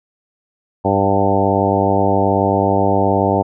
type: harmonic tone with a mistuned harmonic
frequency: 98.8 Hz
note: G2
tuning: 14 cents sharp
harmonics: 1 / 2 / 3 / 4 / 5 / 6 / 7 / 8 / 9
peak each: -21 / -21 / -21 / -21 / -21 / -21 / -21 / -21 / -21 dBFS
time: 0.84-3.43 s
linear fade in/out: 20 ms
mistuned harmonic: 8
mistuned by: -25 cents
effects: none